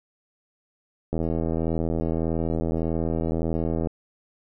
click train, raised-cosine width 2 ms, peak -13 dBFS, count 225, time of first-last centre 1.13-3.872 s, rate 81.7 Hz, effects none

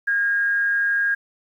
sine tone with amplitude modulation, 1628 Hz, G#6, 35 cents flat, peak -16 dBFS, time 0.07-1.15 s, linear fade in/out 10 ms, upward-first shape sine, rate 206 Hz, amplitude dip 35%, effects 9-bit

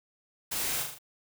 white noise with echo, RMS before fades -33 dBFS, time 0.51-0.83 s, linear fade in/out 10 ms, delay 39 ms, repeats 4, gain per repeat -4 dB, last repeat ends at 0.986 s, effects none

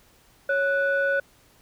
sine tone pair together, 554.1 / 1480 Hz, C#5 / F#6, -1 / 0 cents, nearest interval octave + perfect fourth, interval 1701 cents, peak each -22 dBFS, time 0.49-1.2 s, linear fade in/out 5 ms, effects tanh soft clip ceiling -15 dBFS + pink hiss -58 dBFS RMS until 1.61 s

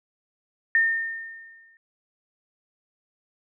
sine tone with exponential decay, 1819 Hz, A#6, 43 cents flat, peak -15 dBFS, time 0.75-1.77 s, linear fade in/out 1 ms, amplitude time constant 220 ms, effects none

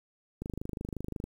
click train, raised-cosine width 3 ms, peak -23 dBFS, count 22, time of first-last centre 0.42-1.24 s, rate 25.6 Hz, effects 9-bit

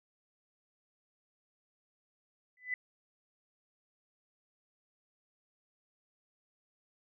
sine tone with exponential growth, 2000 Hz, B6, 21 cents sharp, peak -28 dBFS, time 2.57-2.74 s, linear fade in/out 2 ms, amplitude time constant 36 ms, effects none

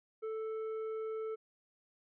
triangle tone with tanh clipping, 440 Hz, A4, in tune, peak -38 dBFS, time 0.22-1.36 s, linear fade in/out 20 ms, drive 13 dB, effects low-pass 2000 Hz 12 dB/octave

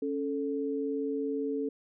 sine tone pair together, 276.8 / 439.4 Hz, C#4 / A4, -2 / -2 cents, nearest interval minor sixth, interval 800 cents, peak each -32 / -32 dBFS, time 0.02-1.69 s, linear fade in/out 5 ms, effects none

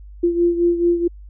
sine beating tone pair, 344.1 / 348.7 Hz, F4 / F4, -26 / -3 cents, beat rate 4.6 Hz, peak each -15 / -21 dBFS, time 0.23-1.08 s, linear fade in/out 10 ms, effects added 50 Hz sine -36 dBFS peak until 1.29 s

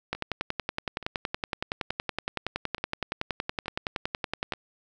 two click trains, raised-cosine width 0.3 ms, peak -12 / -24 dBFS, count 48 / 6, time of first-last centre 0.13-4.523 / 0.15-4.536 s, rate 10.7 / 1.14 Hz, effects none

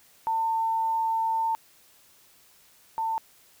sine tone pair in turn, 899 / 895.6 Hz, A5 / A5, +37 / +30 cents, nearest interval unison, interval 7 cents, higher first, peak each -23 / -25 dBFS, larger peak first, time 0.27-1.55 / 2.98-3.18 s, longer first, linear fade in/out 0 ms, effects white hiss -58 dBFS RMS until 3.6 s

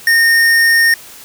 sine tone with hard clipping, 1837 Hz, A#6, 26 cents flat, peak -9 dBFS, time 0.07-0.94 s, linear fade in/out 2 ms, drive 15 dB, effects white hiss -36 dBFS RMS until 1.24 s

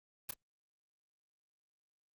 white noise with echo, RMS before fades -38 dBFS, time 0.29-0.31 s, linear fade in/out 5 ms, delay 29 ms, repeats 1, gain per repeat -9 dB, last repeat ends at 0.339 s, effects Opus 24 kbps

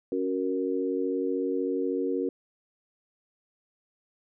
sine chord, F# major, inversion second, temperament equal, 277.2 / 370 / 466.2 Hz, C#4 / F#4 / A#4, 0 / 0 / 0 cents, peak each -30 dBFS, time 0.12-2.29 s, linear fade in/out 2 ms, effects none

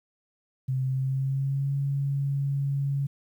sine tone with pitch glide, 130.81 to 139.39 Hz, C3 to C#3, 0 to +10 cents, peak -24 dBFS, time 0.68-3.07 s, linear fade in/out 10 ms, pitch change +110 cents, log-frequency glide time 0.84-1.73 s, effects 10-bit

